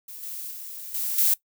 violet noise with level steps, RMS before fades -40 / -35 / -38 / -28 / -20 dBFS, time 0.08-1.34 s, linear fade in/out 5 ms, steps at 0.23 / 0.51 / 0.94 / 1.18 s, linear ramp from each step 5 ms, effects noise-tail reverb RT60 0.1 s tail -19 dB re dry

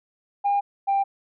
sine tone pair in turn, 807 / 790.4 Hz, G#5 / G5, -50 / +14 cents, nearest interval unison, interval 36 cents, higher first, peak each -17 dBFS, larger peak neither, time 0.44-0.61 / 0.87-1.04 s, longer neither, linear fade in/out 20 ms, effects tanh soft clip ceiling -16 dBFS

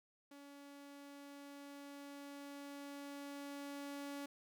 sawtooth tone with level ramp, 283.1 Hz, C#4, 37 cents sharp, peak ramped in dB -51 to -40 dBFS, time 0.31-4.26 s, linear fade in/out 5 ms, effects none

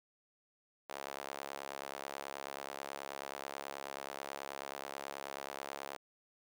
sawtooth tone with high-pass filter, 69.3 Hz, C#2, in tune, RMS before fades -45 dBFS, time 0.89-5.97 s, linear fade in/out 10 ms, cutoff 640 Hz, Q 1.3, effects none

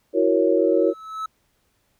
sine chord, F# dominant seventh, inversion third, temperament equal, 329.6 / 370 / 466.2 / 554.4 Hz, E4 / F#4 / A#4 / C#5, 0 / 0 / 0 / 0 cents, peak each -21 dBFS, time 0.13-0.94 s, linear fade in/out 50 ms
triangle tone with exponential growth, 1300 Hz, E6, 24 cents flat, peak -22 dBFS, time 0.57-1.26 s, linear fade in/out 5 ms, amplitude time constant 150 ms
effects pink hiss -67 dBFS RMS until 1.99 s

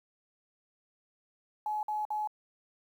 sine tone bursts, 849 Hz, G#5, 38 cents sharp, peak -30 dBFS, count 3, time 1.66-2.274 s, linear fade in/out 2 ms, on 170 ms, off 52 ms, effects 10-bit

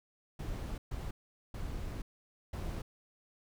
brown noise bursts at uneven times, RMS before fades -39 dBFS, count 4, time 0.39-0.78 / 0.91-1.11 / 1.54-2.02 / 2.53-2.82 s, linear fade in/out 5 ms, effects none

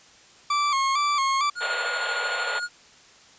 40% pulse tone with vibrato, 1123 Hz, C#6, 22 cents sharp, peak -20 dBFS, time 0.5-1.5 s, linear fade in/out 5 ms, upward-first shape square, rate 2.2 Hz, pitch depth 63 cents each way
square tone with tremolo, 1435 Hz, F6, 47 cents sharp, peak -26 dBFS, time 1.55-2.69 s, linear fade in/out 50 ms, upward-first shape square, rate 13 Hz, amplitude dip 35%
pink band-pass noise, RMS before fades -31 dBFS, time 1.6-2.6 s, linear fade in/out 20 ms, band 450 to 3900 Hz, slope 96 dB/octave
effects white hiss -52 dBFS RMS until 3.38 s + resampled to 16000 Hz

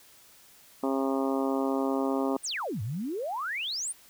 harmonic tone, 135 Hz, C#3, 45 cents flat, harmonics 2 / 3 / 4 / 5 / 6 / 7 / 8 / 9, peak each -28 / -32 / -34 / -36 / -38 / -39 / -40 / -41 dBFS, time 0.83-2.37 s, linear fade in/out 5 ms
sine exponential two-way sweep, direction down then up, 9956 to 97.3 to 9956 Hz, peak -30 dBFS, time 2.43-3.93 s, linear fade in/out 20 ms, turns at 2.82 s
effects white hiss -56 dBFS RMS until 4.09 s

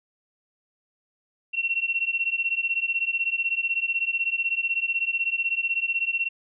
sine beating tone pair, 2716 / 2732 Hz, F7 / F7, -49 / -39 cents, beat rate 16 Hz, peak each -26 dBFS, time 1.53-6.29 s, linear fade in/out 20 ms, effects none

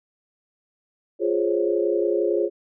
sine chord, Db major seventh, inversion first, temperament equal, 349.2 / 415.3 / 523.3 / 554.4 Hz, F4 / Ab4 / C5 / Db5, 0 / 0 / 0 / 0 cents, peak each -23 / -23 / -28 / -27 dBFS, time 1.19-2.5 s, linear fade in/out 50 ms, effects none

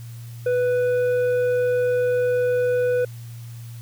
sine tone with tanh clipping, 494.6 Hz, B4, 3 cents sharp, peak -19 dBFS, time 0.46-3.05 s, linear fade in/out 5 ms, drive 7 dB, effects added 117 Hz sine -34 dBFS peak until 3.81 s + white hiss -50 dBFS RMS until 3.81 s

